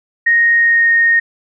sine tone with pitch glide, 1864.7 to 1852.9 Hz, A#6 to A#6, 0 to -11 cents, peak -8 dBFS, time 0.26-1.2 s, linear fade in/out 10 ms, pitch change -11 cents, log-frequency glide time 0.56-0.91 s, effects none

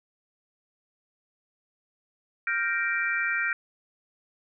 sine chord, G minor seventh, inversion third, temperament equal, 1396.9 / 1568 / 1864.7 / 2349 Hz, F6 / G6 / Bb6 / D7, 0 / 0 / 0 / 0 cents, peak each -30 dBFS, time 2.47-3.53 s, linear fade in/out 2 ms, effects none

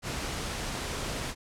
pink noise, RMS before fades -34 dBFS, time 0.02-1.35 s, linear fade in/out 50 ms, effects low-pass 9000 Hz 12 dB/octave

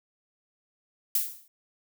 violet noise with exponential decay, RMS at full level -22 dBFS, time 1.15-1.48 s, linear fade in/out 2 ms, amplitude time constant 70 ms, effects none

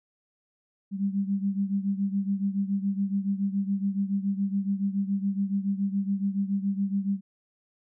sine beating tone pair, 195.8 / 202.9 Hz, G3 / G#3, -2 / -40 cents, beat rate 7.1 Hz, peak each -26 / -30 dBFS, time 0.91-7.21 s, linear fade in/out 50 ms, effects none

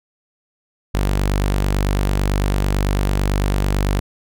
sawtooth tone, 49 Hz, G1, in tune, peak -12 dBFS, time 0.94-4 s, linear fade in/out 10 ms, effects none

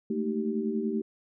sine tone cluster, 213.8 / 224.2 / 310 / 386.9 Hz, A3 / A3 / D#4 / G4, -49 / +33 / -6 / -23 cents, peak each -35 / -30 / -35 / -32 dBFS, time 0.1-1.02 s, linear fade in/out 5 ms, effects none

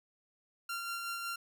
sawtooth tone with tremolo, 1381 Hz, F6, 20 cents flat, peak -32 dBFS, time 0.69-1.36 s, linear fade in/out 5 ms, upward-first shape sine, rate 5.4 Hz, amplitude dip 30%, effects none

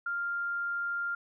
sine tone, 1396.9 Hz, F6, in tune, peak -30 dBFS, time 0.06-1.15 s, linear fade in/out 5 ms, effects none

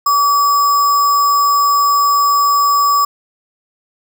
sine tone with sample-and-hold, 1147 Hz, D6, 41 cents flat, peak -9 dBFS, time 0.06-3.05 s, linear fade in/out 5 ms, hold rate 6300 Hz, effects none

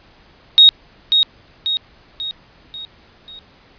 sine tone with echo, 3755 Hz, A#7, 12 cents sharp, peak -4 dBFS, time 0.58-0.69 s, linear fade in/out 0 ms, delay 540 ms, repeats 5, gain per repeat -6 dB, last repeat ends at 3.39 s, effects pink hiss -49 dBFS RMS until 3.78 s + resampled to 11025 Hz

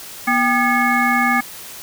harmonic tone with a mistuned harmonic, 242.6 Hz, B3, 31 cents flat, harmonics 1 / 3 / 5 / 7 / 9, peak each -20 / -20 / -20 / -20 / -20 dBFS, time 0.27-1.41 s, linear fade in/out 10 ms, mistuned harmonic 3, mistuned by +140 cents, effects white hiss -35 dBFS RMS until 1.82 s

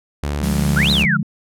sawtooth tone, 72.5 Hz, D2, 22 cents flat, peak -16 dBFS, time 0.23-1.05 s, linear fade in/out 0 ms
sine chord, D diminished, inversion none, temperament equal, 146.83 / 174.61 / 207.7 Hz, D3 / F3 / Ab3, 0 / 0 / 0 cents, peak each -21 dBFS, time 0.41-1.23 s, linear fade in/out 5 ms
white noise, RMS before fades -30 dBFS, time 0.43-1.03 s, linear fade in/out 5 ms
sine exponential two-way sweep, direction up then down, 1293 to 4186 to 1318 Hz, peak -15 dBFS, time 0.76-1.17 s, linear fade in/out 10 ms, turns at 0.91 s
effects low-pass 12000 Hz 12 dB/octave

